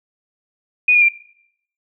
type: tone with pitch steps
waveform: sine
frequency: 2472 / 2433 / 2373 Hz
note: D#7 / D#7 / D7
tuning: -12 / -39 / +17 cents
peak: -9 dBFS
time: 0.88-1.087 s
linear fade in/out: 5 ms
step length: 69 ms
effects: noise-tail reverb RT60 0.7 s tail -21 dB re dry